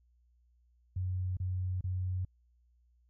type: tone bursts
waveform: sine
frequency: 92 Hz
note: F#2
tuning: 9 cents flat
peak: -31 dBFS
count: 3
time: 0.96-2.25 s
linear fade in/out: 5 ms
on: 410 ms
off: 30 ms
effects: added 60 Hz sine -65 dBFS peak until 3.09 s